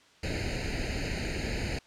pink noise with comb filter, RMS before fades -32 dBFS, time 0.23-1.79 s, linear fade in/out 5 ms, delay 0.44 ms, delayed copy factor +1, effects white hiss -59 dBFS RMS until 1.86 s + low-pass 5000 Hz 12 dB/octave

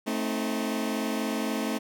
sawtooth chord, A diminished, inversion none, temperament just, 220 / 264 / 316.8 Hz, A3 / C4 / Eb4, 0 / +16 / +31 cents, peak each -26 / -28 / -30 dBFS, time 0.06-1.79 s, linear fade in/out 20 ms, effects none

